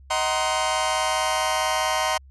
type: chord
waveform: sawtooth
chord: C half-diminished seventh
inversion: first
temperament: just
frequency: 627.9 / 753.5 / 941.9 / 1046.5 Hz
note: Eb5 / Gb5 / Bb5 / C6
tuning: +16 / +31 / +18 / 0 cents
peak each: -23 dBFS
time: 0.1-2.18 s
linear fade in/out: 10 ms
effects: added 67 Hz sine -45 dBFS peak until 2.3 s + resampled to 24000 Hz